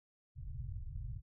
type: low-pass noise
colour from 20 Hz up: pink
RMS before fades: -43 dBFS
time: 0.35-1.22 s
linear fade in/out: 50 ms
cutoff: 140 Hz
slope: 96 dB/octave
effects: none